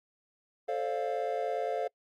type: chord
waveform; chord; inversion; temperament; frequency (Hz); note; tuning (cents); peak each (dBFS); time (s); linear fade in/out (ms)
triangle; D minor seventh; second; equal with one note detuned; 440 / 529.9 / 587.3 / 698.5; A4 / C5 / D5 / F5; 0 / +22 / 0 / 0; -33 / -33 / -37 / -32; 0.68-1.88; 10
effects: noise-tail reverb RT60 0.1 s tail -26 dB re dry + Opus 48 kbps